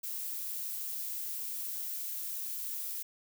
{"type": "noise", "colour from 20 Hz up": "violet", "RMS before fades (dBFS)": -38, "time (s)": [0.03, 3.03], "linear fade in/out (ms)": 10, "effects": []}